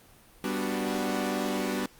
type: chord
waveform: sawtooth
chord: G major seventh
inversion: none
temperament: equal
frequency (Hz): 196 / 246.9 / 293.7 / 370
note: G3 / B3 / D4 / F#4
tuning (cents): 0 / 0 / 0 / 0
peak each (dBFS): -29 / -29 / -30 / -31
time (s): 0.44-1.86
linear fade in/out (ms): 2
effects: pink hiss -56 dBFS RMS until 1.99 s + Opus 32 kbps